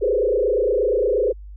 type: tone with frequency modulation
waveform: sine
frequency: 459.9 Hz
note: A#4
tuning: 23 cents flat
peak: -16 dBFS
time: 0.01-1.33 s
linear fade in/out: 20 ms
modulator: 28.5 Hz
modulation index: 2.5
effects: added 50 Hz sine -35 dBFS peak until 1.56 s